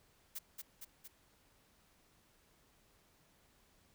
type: noise with echo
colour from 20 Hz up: blue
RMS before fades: -43 dBFS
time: 0.35-0.39 s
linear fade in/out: 10 ms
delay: 230 ms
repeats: 3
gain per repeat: -3 dB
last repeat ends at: 1.08 s
effects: pink hiss -70 dBFS RMS until 3.94 s